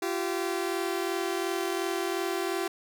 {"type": "tone pair together", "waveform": "sawtooth", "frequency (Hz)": [342.7, 385.5], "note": ["F4", "G4"], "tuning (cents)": [-33, -29], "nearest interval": "major second", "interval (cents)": 204, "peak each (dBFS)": -27, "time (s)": [0.02, 2.68], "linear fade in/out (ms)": 5, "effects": []}